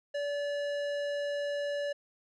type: tone with tanh clipping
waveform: sine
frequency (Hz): 576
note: D5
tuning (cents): -34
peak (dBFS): -33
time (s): 0.14-1.93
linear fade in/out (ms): 10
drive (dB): 16
effects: none